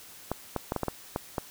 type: clicks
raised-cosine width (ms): 1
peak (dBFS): -14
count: 8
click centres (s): 0.316 / 0.563 / 0.721 / 0.763 / 0.833 / 0.883 / 1.161 / 1.382
effects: white hiss -49 dBFS RMS until 1.5 s